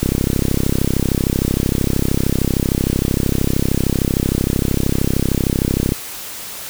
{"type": "click train", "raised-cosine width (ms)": 3, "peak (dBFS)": -3, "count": 196, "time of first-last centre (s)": [0.03, 5.921], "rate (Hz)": 33.1, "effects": ["white hiss -30 dBFS RMS until 6.69 s"]}